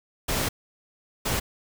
pink noise bursts at uneven times, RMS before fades -26 dBFS, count 2, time 0.28-0.49 / 1.25-1.4 s, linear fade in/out 10 ms, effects none

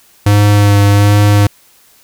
square tone with vibrato, 102.2 Hz, G#2, 27 cents flat, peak -6 dBFS, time 0.26-1.47 s, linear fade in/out 5 ms, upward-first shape sine, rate 1.3 Hz, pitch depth 17 cents each way, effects white hiss -47 dBFS RMS until 2.03 s

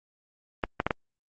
clicks, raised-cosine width 0.5 ms, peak -9 dBFS, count 4, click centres 0.638 / 0.801 / 0.866 / 0.908 s, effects Opus 24 kbps

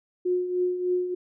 sine tone with tremolo, 361 Hz, F#4, 43 cents flat, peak -20 dBFS, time 0.25-1.15 s, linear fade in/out 10 ms, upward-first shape triangle, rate 3.3 Hz, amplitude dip 65%, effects none

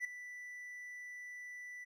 triangle tone with ADSR envelope, 1975.5 Hz, B6, in tune, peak -31 dBFS, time 0-1.85 s, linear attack 47 ms, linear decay 5 ms, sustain -13 dB, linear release 18 ms, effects none

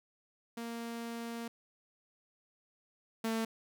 sawtooth tone pair in turn, 232.5 / 224.7 Hz, A#3 / A3, -4 / +37 cents, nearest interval minor second, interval 59 cents, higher first, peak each -35 / -28 dBFS, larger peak second, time 0.57-1.48 / 3.24-3.45 s, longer first, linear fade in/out 5 ms, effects none

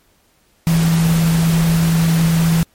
sine tone in noise, 164.81 Hz, E3, in tune, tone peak -11 dBFS, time 0.67-2.63 s, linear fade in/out 0 ms, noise pink, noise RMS -24 dBFS, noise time 0.67-2.63 s, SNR +10 dB, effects pink hiss -57 dBFS RMS until 2.74 s + MP3 64 kbps

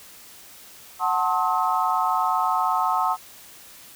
sine chord, F# diminished seventh, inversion none, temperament just, 740 / 888 / 1065.6 / 1278.7 Hz, F#5 / A5 / C6 / Eb6, 0 / +16 / +31 / +47 cents, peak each -25 dBFS, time 0.99-3.17 s, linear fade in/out 50 ms, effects white hiss -46 dBFS RMS until 3.95 s

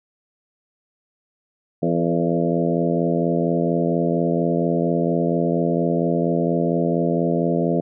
harmonic tone with a mistuned harmonic, 84.3 Hz, E2, 39 cents sharp, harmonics 2 / 3 / 4 / 5 / 6 / 7 / 8, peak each -22 / -24 / -25 / -26 / -27 / -27 / -28 dBFS, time 1.82-7.81 s, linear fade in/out 10 ms, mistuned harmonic 5, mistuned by +34 cents, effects none

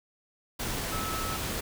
sine tone in noise, 1302 Hz, E6, 22 cents flat, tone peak -35 dBFS, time 0.92-1.37 s, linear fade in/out 10 ms, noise pink, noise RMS -33 dBFS, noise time 0.59-1.61 s, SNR -5 dB, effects none

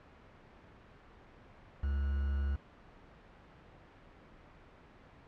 triangle tone with quantisation, 69.7 Hz, C#2, 10 cents sharp, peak -28 dBFS, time 1.83-2.56 s, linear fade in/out 5 ms, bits 8, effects pink hiss -57 dBFS RMS until 5.27 s + low-pass 2000 Hz 12 dB/octave

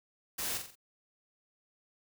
white noise with echo, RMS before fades -36 dBFS, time 0.38-0.58 s, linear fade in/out 10 ms, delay 44 ms, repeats 4, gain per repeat -6 dB, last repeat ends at 0.756 s, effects none

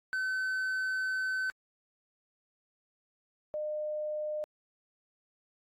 triangle / sine tone pair in turn, 1524 / 606.5 Hz, G6 / D#5, -49 / -44 cents, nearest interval octave + major third, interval 1595 cents, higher first, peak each -28 / -32 dBFS, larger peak first, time 0.13-1.5 / 3.54-4.44 s, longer first, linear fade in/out 0 ms, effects AAC 48 kbps

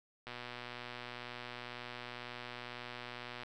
click train, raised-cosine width 0.3 ms, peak -28 dBFS, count 387, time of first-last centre 0.27-3.434 s, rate 122 Hz, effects none

